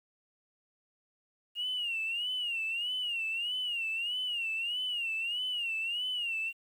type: tone with vibrato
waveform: sine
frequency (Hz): 2822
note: F7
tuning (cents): +17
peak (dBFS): -30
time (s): 1.55-6.53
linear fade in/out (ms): 50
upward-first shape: sine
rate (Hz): 1.6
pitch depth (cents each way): 120
effects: tanh soft clip ceiling -27 dBFS + 10-bit